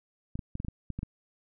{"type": "clicks", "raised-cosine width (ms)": 5, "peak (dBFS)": -22, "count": 9, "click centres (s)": [0.355, 0.392, 0.554, 0.601, 0.648, 0.684, 0.903, 0.99, 1.031], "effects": []}